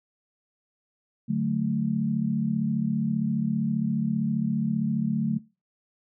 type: chord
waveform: sine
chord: D major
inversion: none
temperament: equal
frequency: 146.83 / 185 / 220 Hz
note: D3 / F#3 / A3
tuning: 0 / 0 / 0 cents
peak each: -29 / -28 / -26 dBFS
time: 1.28-5.39 s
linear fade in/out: 20 ms
effects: noise-tail reverb RT60 0.3 s tail -22 dB re dry